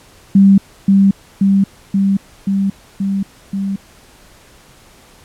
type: tone with echo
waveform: sine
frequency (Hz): 196.1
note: G3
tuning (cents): +1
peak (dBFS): -4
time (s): 0.35-0.58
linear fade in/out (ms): 5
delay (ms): 530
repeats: 6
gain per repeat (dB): -2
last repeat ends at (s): 3.76
effects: pink hiss -45 dBFS RMS until 5.24 s + low-pass 12000 Hz 12 dB/octave